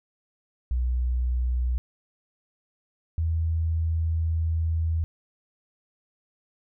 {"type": "tone pair in turn", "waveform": "sine", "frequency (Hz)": [61.8, 81.47], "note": ["B1", "E2"], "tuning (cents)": [2, -20], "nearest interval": "perfect fourth", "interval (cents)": 478, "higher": "second", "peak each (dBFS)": -22, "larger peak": "neither", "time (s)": [[0.71, 1.78], [3.18, 5.04]], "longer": "second", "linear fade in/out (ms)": 0, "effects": []}